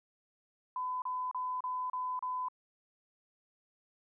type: tone bursts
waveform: sine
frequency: 1008 Hz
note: B5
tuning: 35 cents sharp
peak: -33 dBFS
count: 6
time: 0.76-2.485 s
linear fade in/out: 2 ms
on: 260 ms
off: 33 ms
effects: none